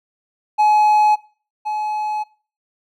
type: tone pair in turn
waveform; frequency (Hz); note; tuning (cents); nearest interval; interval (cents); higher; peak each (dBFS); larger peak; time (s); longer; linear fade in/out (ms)
triangle; 847 / 850.2; G#5 / G#5; +34 / +40; unison; 6; second; -9 / -18; first; 0.58-1.16 / 1.65-2.24; second; 20
effects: noise-tail reverb RT60 0.4 s tail -21 dB re dry